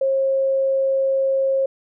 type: tone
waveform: sine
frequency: 538 Hz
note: C5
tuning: 48 cents sharp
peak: -16 dBFS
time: 0.01-1.66 s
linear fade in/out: 5 ms
effects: none